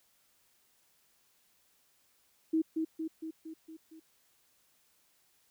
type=tone with echo; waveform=sine; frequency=320 Hz; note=D#4; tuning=49 cents sharp; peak=-25 dBFS; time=2.53-2.62 s; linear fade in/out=10 ms; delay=230 ms; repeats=6; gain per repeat=-4 dB; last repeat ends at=4 s; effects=white hiss -70 dBFS RMS until 5.5 s

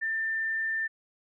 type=tone; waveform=sine; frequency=1789 Hz; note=A6; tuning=28 cents sharp; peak=-27 dBFS; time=0.01-0.88 s; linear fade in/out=20 ms; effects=none

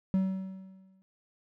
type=tone with exponential decay; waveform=triangle; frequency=190 Hz; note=F#3; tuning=46 cents sharp; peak=-20 dBFS; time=0.14-1.02 s; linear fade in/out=0 ms; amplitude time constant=190 ms; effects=none

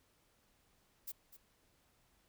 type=noise with echo; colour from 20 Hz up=violet; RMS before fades=-44 dBFS; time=1.07-1.12 s; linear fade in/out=10 ms; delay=250 ms; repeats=1; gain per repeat=-13 dB; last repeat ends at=1.37 s; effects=pink hiss -73 dBFS RMS until 2.28 s

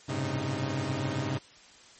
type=tone cluster; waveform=sawtooth; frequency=98.4 / 109.3 / 128.8 / 136 / 309.6 Hz; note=G2 / A2 / C3 / C#3 / D#4; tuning=+7 / -11 / -27 / -33 / -9 cents; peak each=-34 / -35 / -32 / -29 / -32 dBFS; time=0.08-1.39 s; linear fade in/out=20 ms; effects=white hiss -54 dBFS RMS until 1.99 s + MP3 32 kbps

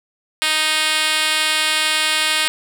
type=tone with band-pass filter; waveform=5% pulse; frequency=311.1 Hz; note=D#4; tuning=in tune; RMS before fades=-18 dBFS; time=0.42-2.48 s; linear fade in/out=0 ms; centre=5100 Hz; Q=0.53; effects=none

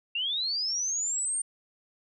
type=linear sweep; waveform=sine; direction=up; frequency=2700 to 8870 Hz; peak=-27 dBFS; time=0.15-1.42 s; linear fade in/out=5 ms; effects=none

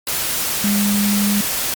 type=tone in noise; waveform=sine; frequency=203.8 Hz; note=G#3; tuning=32 cents flat; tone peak=-15 dBFS; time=0.64-1.41 s; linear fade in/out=2 ms; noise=white; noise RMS=-21 dBFS; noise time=0.07-1.74 s; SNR=+3 dB; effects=MP3 96 kbps

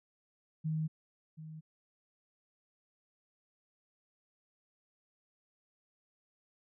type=tone with echo; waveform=sine; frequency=157.1 Hz; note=D#3; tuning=17 cents sharp; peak=-31 dBFS; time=0.64-0.88 s; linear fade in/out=20 ms; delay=730 ms; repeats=1; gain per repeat=-13 dB; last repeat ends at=1.61 s; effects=none

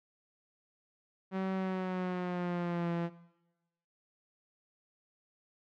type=tone with pitch glide; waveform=sawtooth; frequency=190 to 170.25 Hz; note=F#3 to F3; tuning=+46 to -44 cents; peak=-28 dBFS; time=1.31-3.1 s; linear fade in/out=50 ms; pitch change=-190 cents; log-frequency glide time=1.55-2.91 s; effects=noise-tail reverb RT60 1.0 s tail -18 dB re dry + low-pass 2000 Hz 12 dB/octave

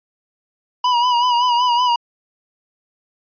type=tone with vibrato; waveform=square; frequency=974 Hz; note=B5; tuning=24 cents flat; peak=-14 dBFS; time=0.84-1.96 s; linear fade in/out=5 ms; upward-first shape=sine; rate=5.3 Hz; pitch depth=55 cents each way; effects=resampled to 11025 Hz

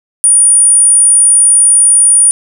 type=tone; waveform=sine; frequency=9480 Hz; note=D9; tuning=15 cents sharp; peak=-3 dBFS; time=0.24-2.31 s; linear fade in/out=0 ms; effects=none

